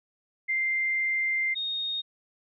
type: tone pair in turn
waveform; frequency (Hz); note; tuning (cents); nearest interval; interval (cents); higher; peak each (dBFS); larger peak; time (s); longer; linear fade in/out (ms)
sine; 2093 / 3711; C7 / A#7; 0 / -9; minor seventh; 991; second; -24 / -28; first; 0.48-1.55 / 1.55-2.02; first; 20
effects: none